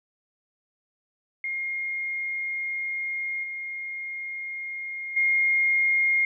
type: tone with level steps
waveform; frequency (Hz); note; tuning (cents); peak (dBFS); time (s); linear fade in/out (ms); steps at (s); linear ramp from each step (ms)
sine; 2134; C7; +34; -27 / -31 / -19; 1.44-6.25; 2; 3.43 / 5.16; 10
effects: none